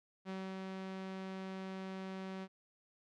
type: tone with ADSR envelope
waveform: sawtooth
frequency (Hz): 190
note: F#3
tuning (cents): +46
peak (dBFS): -36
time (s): 0.25-2.48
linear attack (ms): 44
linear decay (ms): 250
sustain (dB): -2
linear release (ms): 51
effects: low-pass 4000 Hz 12 dB/octave